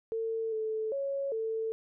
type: tone with pitch steps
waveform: sine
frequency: 449.6 / 437.8 / 553 / 445.5 Hz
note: A4 / A4 / C#5 / A4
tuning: +37 / -9 / -4 / +22 cents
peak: -30 dBFS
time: 0.12-1.72 s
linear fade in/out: 0 ms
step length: 400 ms
effects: none